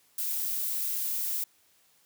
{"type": "noise", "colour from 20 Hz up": "violet", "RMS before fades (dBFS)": -31, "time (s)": [0.18, 1.44], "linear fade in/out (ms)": 5, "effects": ["white hiss -65 dBFS RMS until 2.05 s", "high-pass 60 Hz 12 dB/octave"]}